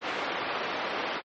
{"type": "band-pass noise", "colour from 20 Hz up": "pink", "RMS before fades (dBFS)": -32, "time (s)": [0.01, 1.22], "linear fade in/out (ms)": 50, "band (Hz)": [440, 3100], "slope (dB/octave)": 12, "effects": ["low-pass 5000 Hz 12 dB/octave", "MP3 32 kbps"]}